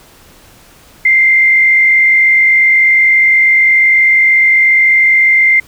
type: tone with frequency modulation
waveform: sine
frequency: 2093 Hz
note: C7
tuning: in tune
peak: -5 dBFS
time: 1.05-5.6 s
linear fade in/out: 5 ms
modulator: 48.3 Hz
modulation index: 0.67
effects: pink hiss -42 dBFS RMS until 5.67 s